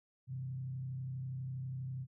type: tone with frequency modulation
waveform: sine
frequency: 130 Hz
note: C3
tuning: 11 cents flat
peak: -38 dBFS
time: 0.27-2.07 s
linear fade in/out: 50 ms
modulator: 32.3 Hz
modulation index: 0.44
effects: none